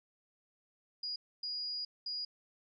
sine tone bursts at uneven times, 4884 Hz, D#8, 33 cents flat, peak -36 dBFS, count 3, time 1.03-1.16 / 1.43-1.85 / 2.06-2.25 s, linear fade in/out 5 ms, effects none

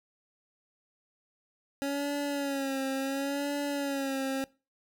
25% pulse tone with vibrato, 277.2 Hz, C#4, in tune, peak -26 dBFS, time 1.82-4.44 s, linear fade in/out 0 ms, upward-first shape sine, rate 0.71 Hz, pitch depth 60 cents each way, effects noise-tail reverb RT60 0.3 s tail -22 dB re dry

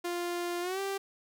sawtooth tone with pitch glide, 349.2 to 392 Hz, F4 to G4, 0 to 0 cents, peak -28 dBFS, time 0.04-0.98 s, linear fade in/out 10 ms, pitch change +200 cents, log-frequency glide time 0.61-0.8 s, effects none

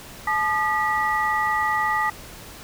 sine tone cluster, 862 / 1215 / 1941 Hz, A5 / D#6 / B6, -36 / -42 / -31 cents, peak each -24 dBFS, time 0.27-2.1 s, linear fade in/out 5 ms, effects pink hiss -41 dBFS RMS until 2.63 s

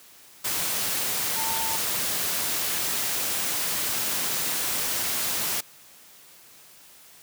sine tone in noise, 898 Hz, A5, 35 cents sharp, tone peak -31 dBFS, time 1.36-1.77 s, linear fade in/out 10 ms, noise white, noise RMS -27 dBFS, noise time 0.44-5.61 s, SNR -7 dB, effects white hiss -51 dBFS RMS until 7.22 s + high-pass 80 Hz 12 dB/octave

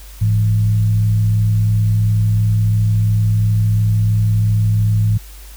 sine tone with frequency modulation, 106.4 Hz, G#2, 42 cents sharp, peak -11 dBFS, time 0.21-5.18 s, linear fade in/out 10 ms, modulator 62.9 Hz, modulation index 0.4, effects added 50 Hz sine -34 dBFS peak until 5.56 s + white hiss -42 dBFS RMS until 5.56 s

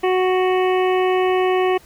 harmonic tone, 370 Hz, F#4, in tune, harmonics 1 / 2 / 3 / 5 / 6 / 7 / 8, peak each -16 / -22 / -26 / -30 / -32 / -33 / -34 dBFS, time 0.03-1.78 s, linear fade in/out 10 ms, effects pink hiss -49 dBFS RMS until 1.85 s

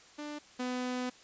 sawtooth tone pair in turn, 296.5 / 250.6 Hz, D4 / B3, +17 / +25 cents, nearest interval minor third, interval 292 cents, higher first, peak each -35 / -29 dBFS, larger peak second, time 0.18-0.39 / 0.59-1.1 s, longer second, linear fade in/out 10 ms, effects white hiss -57 dBFS RMS until 1.23 s + resampled to 16000 Hz

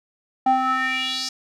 square tone with band-pass filter sweep, 260 Hz, C4, 11 cents flat, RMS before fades -22 dBFS, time 0.46-1.29 s, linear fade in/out 5 ms, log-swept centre 710 to 5500 Hz, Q 4.1, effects none

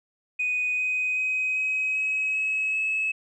sine tone with pitch steps, 2489 / 2505 / 2521 / 2537 / 2553 / 2569 / 2586 Hz, D#7 / D#7 / D#7 / D#7 / D#7 / E7 / E7, 0 / +11 / +22 / +33 / +44 / -45 / -34 cents, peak -22 dBFS, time 0.39-3.12 s, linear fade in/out 10 ms, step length 390 ms, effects tanh soft clip ceiling -19 dBFS

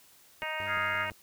harmonic tone, 312 Hz, D#4, 5 cents sharp, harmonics 2 / 3 / 4 / 5 / 6 / 7 / 8 / 9, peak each -40 / -39 / -44 / -41 / -39 / -39 / -44 / -42 dBFS, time 0.42-1.1 s, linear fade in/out 0 ms
click train, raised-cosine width 2 ms, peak -36 dBFS, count 5, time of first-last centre 0.43-1.117 s, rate 5.82 Hz
sawtooth tone, 97.3 Hz, G2, 12 cents flat, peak -40 dBFS, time 0.6-1.12 s, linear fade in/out 5 ms
sine chord, F minor seventh, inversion third, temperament equal, 1244.5 / 1396.9 / 1661.2 / 2093 Hz, Eb6 / F6 / Ab6 / C7, 0 / 0 / 0 / 0 cents, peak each -35 dBFS, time 0.66-1.07 s, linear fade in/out 50 ms
effects white hiss -59 dBFS RMS until 1.22 s

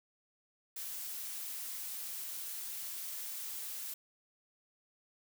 blue noise, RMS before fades -42 dBFS, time 0.76-3.94 s, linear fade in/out 5 ms, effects none

